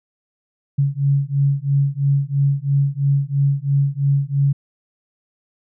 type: beating tone pair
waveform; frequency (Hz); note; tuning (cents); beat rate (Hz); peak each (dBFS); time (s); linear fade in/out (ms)
sine; 138.4 / 141.4; C#3 / C#3; -2 / +35; 3; -18; 0.78-4.53; 10
effects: none